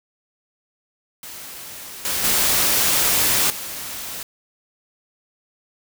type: noise with level steps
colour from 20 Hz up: white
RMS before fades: -36 / -23 / -18 / -31 dBFS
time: 1.23-4.23 s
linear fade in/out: 2 ms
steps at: 2.05 / 2.24 / 3.5 s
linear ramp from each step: 2 ms
effects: none